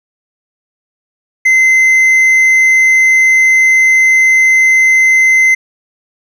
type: tone with hard clipping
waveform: sine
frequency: 2062 Hz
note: C7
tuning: 26 cents flat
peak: -6 dBFS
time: 1.45-5.55 s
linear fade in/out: 10 ms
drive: 3 dB
effects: none